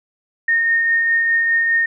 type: tone with tremolo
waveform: sine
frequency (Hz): 1839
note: A#6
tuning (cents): -24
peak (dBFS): -12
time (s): 0.48-1.86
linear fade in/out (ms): 5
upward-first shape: triangle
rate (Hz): 4.9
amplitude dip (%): 30
effects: none